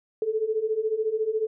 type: beating tone pair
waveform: sine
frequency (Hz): 427.9 / 441.9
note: A4 / A4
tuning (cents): -48 / +7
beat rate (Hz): 14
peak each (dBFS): -28 / -25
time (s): 0.22-1.47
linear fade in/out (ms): 2
effects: none